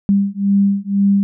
sine beating tone pair, 198 / 200 Hz, G3 / G3, +18 / +35 cents, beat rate 2 Hz, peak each -15 dBFS, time 0.09-1.23 s, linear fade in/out 0 ms, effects none

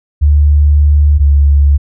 sine tone pair in turn, 73.42 / 71.29 Hz, D2 / C#2, 0 / +49 cents, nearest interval minor second, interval 51 cents, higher first, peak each -4 dBFS, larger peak neither, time 0.21-1.19 / 1.19-1.78 s, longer first, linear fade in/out 20 ms, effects none

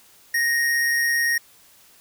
square tone with amplitude modulation, 1864.7 Hz, A#6, in tune, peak -18 dBFS, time 0.34-1.38 s, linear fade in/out 5 ms, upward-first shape sine, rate 138 Hz, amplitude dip 30%, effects white hiss -53 dBFS RMS until 2 s

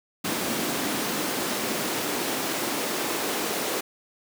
pink noise with high-pass filter sweep, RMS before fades -28 dBFS, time 0.24-3.81 s, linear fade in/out 10 ms, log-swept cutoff 230 to 350 Hz, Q 1.5, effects none

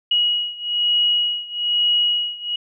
sine beating tone pair, 2903 / 2904.1 Hz, F#7 / F#7, -34 / -33 cents, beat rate 1.1 Hz, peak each -19 / -21 dBFS, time 0.11-2.56 s, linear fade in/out 5 ms, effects none

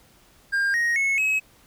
triangle tone with pitch steps, 1604 / 1874.7 / 2191 / 2561 Hz, G6 / A#6 / C#7 / D#7, +39 / +9 / -21 / +49 cents, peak -18 dBFS, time 0.52-1.4 s, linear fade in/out 20 ms, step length 220 ms, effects pink hiss -56 dBFS RMS until 1.66 s

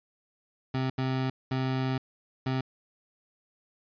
25% pulse tone bursts at uneven times, 130.9 Hz, C3, 1 cent sharp, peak -23 dBFS, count 4, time 0.74-0.9 / 0.98-1.3 / 1.51-1.98 / 2.46-2.61 s, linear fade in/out 5 ms, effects resampled to 11025 Hz

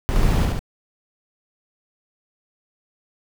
brown noise with echo, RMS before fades -19 dBFS, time 0.09-0.45 s, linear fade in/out 0 ms, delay 71 ms, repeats 2, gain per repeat -2 dB, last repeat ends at 0.592 s, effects none

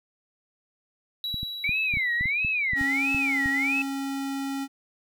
triangle tone with exponential decay, 3907 Hz, B7, 19 cents flat, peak -26 dBFS, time 1.24-3.73 s, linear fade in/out 1 ms, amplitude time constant 540 ms
clicks, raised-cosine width 5 ms, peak -22 dBFS, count 12, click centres 1.343 / 1.431 / 1.693 / 1.939 / 1.971 / 2.21 / 2.257 / 2.448 / 2.734 / 2.812 / 3.147 / 3.459 s
sine tone with vibrato, 2217 Hz, C#7, in tune, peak -23 dBFS, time 1.64-3.82 s, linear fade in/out 2 ms, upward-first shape sine, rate 1.5 Hz, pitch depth 280 cents each way
square tone, 273.7 Hz, C#4, 22 cents flat, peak -29 dBFS, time 2.75-4.68 s, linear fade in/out 50 ms
effects none

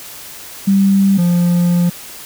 sine / triangle tone pair in turn, 196 / 174.62 Hz, G3 / F3, 0 / 0 cents, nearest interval major second, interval 200 cents, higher first, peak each -8 dBFS, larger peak neither, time 0.67-1.18 / 1.18-1.9 s, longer second, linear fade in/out 10 ms, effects white hiss -33 dBFS RMS until 2.25 s

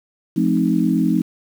sine chord, F dominant seventh, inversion none, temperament equal with one note detuned, 174.61 / 214.5 / 261.6 / 311.1 Hz, F3 / A3 / C4 / Eb4, 0 / -44 / 0 / 0 cents, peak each -20 dBFS, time 0.36-1.22 s, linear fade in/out 10 ms, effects 7-bit

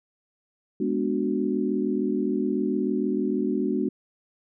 sine chord, G# half-diminished seventh, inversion none, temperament equal, 207.7 / 246.9 / 293.7 / 370 Hz, G#3 / B3 / D4 / F#4, 0 / 0 / 0 / 0 cents, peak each -28 dBFS, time 0.8-3.89 s, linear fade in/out 5 ms, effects none

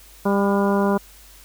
harmonic tone with a mistuned harmonic, 199.3 Hz, G3, 29 cents sharp, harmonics 1 / 2 / 3 / 4 / 5 / 6 / 7, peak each -19 / -22 / -25 / -29 / -26 / -33 / -32 dBFS, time 0.25-0.98 s, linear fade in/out 10 ms, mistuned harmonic 7, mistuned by +39 cents, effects added 50 Hz sine -48 dBFS peak until 1.44 s + white hiss -48 dBFS RMS until 1.44 s

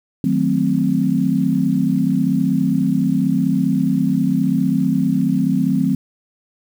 sine chord, D# diminished seventh, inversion none, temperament equal with one note detuned, 155.56 / 185 / 220 / 260.9 Hz, D#3 / F#3 / A3 / C4, 0 / 0 / 0 / -5 cents, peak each -22 / -19 / -21 / -18 dBFS, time 0.24-5.95 s, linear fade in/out 2 ms, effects 7-bit

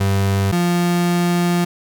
35% pulse tone pair in turn, 98 / 174.62 Hz, G2 / F3, 0 / 0 cents, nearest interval minor seventh, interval 1000 cents, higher second, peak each -13 / -13 dBFS, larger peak neither, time 0-0.52 / 0.52-1.65 s, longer second, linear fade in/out 10 ms, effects none

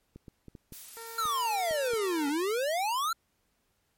clicks, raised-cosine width 3 ms, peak -33 dBFS, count 8, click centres 0.16 / 0.282 / 0.483 / 0.552 / 0.723 / 1.255 / 1.71 / 1.935 s
blue noise, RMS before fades -45 dBFS, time 0.72-2.09 s, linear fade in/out 10 ms
15% pulse tone, 457.7 Hz, A#4, 32 cents flat, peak -36 dBFS, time 0.97-2.3 s, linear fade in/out 0 ms
square exponential two-way sweep, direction down then up, 1396.9 to 277.2 to 1396.9 Hz, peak -28 dBFS, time 1.18-3.13 s, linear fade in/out 5 ms, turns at 2.28 s
effects pink hiss -74 dBFS RMS until 3.97 s + MP3 64 kbps

